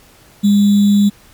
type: tone with sample-and-hold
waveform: sine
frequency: 203.6 Hz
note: G#3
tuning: 34 cents flat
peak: -7 dBFS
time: 0.43-1.1 s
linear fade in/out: 20 ms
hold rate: 3675 Hz
effects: pink hiss -46 dBFS RMS until 1.33 s + MP3 96 kbps